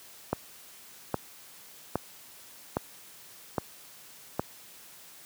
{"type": "click train", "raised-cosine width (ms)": 1, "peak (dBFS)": -12, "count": 6, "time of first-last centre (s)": [0.33, 4.395], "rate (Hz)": 1.23, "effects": ["white hiss -51 dBFS RMS until 5.25 s", "high-pass 80 Hz 12 dB/octave"]}